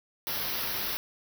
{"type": "band-stop noise", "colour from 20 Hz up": "white", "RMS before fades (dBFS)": -32, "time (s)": [0.27, 0.97], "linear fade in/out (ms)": 0, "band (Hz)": [5800, 11000], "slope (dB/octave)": 96, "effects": []}